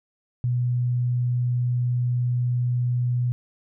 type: tone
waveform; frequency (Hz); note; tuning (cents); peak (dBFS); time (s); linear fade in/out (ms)
sine; 122.9; B2; -8; -20; 0.44-3.32; 0
effects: none